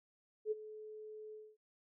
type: tone with ADSR envelope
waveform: sine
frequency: 430 Hz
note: A4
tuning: 40 cents flat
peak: -31 dBFS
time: 0.45-1.57 s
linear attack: 63 ms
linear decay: 24 ms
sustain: -16 dB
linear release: 240 ms
effects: none